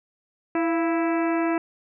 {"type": "harmonic tone with a mistuned harmonic", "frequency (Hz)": 329.6, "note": "E4", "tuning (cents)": 0, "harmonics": [1, 2, 3, 4, 5, 6, 7, 8], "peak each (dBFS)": [-22, -28, -32, -34, -36, -38, -39, -40], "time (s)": [0.55, 1.58], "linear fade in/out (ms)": 2, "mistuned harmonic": 2, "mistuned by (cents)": 57, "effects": []}